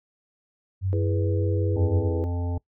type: tone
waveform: sine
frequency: 95.2 Hz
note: F#2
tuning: 50 cents sharp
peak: -22 dBFS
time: 0.81-2.1 s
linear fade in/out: 50 ms
type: chord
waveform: sine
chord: E major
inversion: none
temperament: equal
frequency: 329.6 / 415.3 / 493.9 Hz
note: E4 / G#4 / B4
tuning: 0 / 0 / 0 cents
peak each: -31 dBFS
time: 0.93-2.24 s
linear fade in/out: 0 ms
type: harmonic tone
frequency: 87.4 Hz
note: F2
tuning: 2 cents sharp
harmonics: 1 / 3 / 5 / 7 / 9 / 10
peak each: -25 / -35 / -39 / -42 / -44 / -45 dBFS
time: 1.76-2.58 s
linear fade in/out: 5 ms
effects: noise-tail reverb RT60 0.1 s tail -22 dB re dry